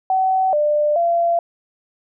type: tone with pitch steps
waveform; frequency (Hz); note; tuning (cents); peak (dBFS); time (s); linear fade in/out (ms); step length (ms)
sine; 757 / 596 / 683; F#5 / D5 / F5; +39 / +25 / -39; -14; 0.1-1.39; 2; 430
effects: none